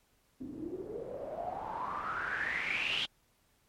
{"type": "noise with low-pass filter sweep", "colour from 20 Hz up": "white", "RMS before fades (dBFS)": -37, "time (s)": [0.4, 3.06], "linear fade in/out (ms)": 10, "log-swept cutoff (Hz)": [260, 3200], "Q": 9.3, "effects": ["pink hiss -71 dBFS RMS until 3.68 s", "MP3 64 kbps"]}